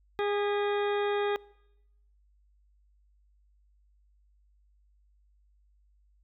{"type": "harmonic tone with a mistuned harmonic", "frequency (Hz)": 409.6, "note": "G#4", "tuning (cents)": -24, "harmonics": [1, 2, 3, 4, 5, 6, 8, 9], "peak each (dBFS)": [-28, -34, -38, -40, -42, -44, -46, -47], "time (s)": [0.19, 1.36], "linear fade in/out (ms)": 0, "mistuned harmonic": 5, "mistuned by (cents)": -64, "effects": ["noise-tail reverb RT60 0.9 s tail -24 dB re dry", "added 50 Hz sine -62 dBFS peak until 6.23 s"]}